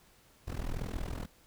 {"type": "noise with amplitude modulation", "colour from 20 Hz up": "brown", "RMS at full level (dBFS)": -32, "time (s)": [0.47, 1.26], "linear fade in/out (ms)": 10, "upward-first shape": "sine", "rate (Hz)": 41.1, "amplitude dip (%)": 90, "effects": ["pink hiss -63 dBFS RMS until 1.46 s"]}